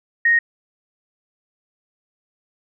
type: tone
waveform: sine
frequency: 1864.7 Hz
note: A#6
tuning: in tune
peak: -12 dBFS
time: 0.25-0.39 s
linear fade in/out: 5 ms
effects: none